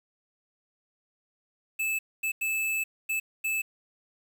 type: tone bursts at uneven times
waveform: square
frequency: 2619 Hz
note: E7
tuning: 12 cents flat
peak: -27 dBFS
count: 5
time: 1.79-1.99 / 2.23-2.32 / 2.41-2.84 / 3.09-3.2 / 3.44-3.62 s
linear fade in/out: 10 ms
effects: 9-bit